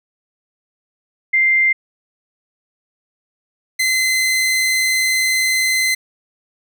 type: tone pair in turn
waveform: sine / sawtooth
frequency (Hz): 2093 / 2055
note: C7 / C7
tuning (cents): 0 / -32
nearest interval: unison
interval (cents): 32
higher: first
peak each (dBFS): -11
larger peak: neither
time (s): 1.33-1.73 / 3.79-5.95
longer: second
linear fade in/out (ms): 10
effects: none